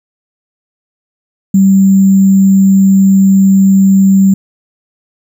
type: tone with sample-and-hold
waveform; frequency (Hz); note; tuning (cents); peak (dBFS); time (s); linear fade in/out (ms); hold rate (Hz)
sine; 193.5; G3; -22; -3; 1.54-4.34; 5; 7350
effects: none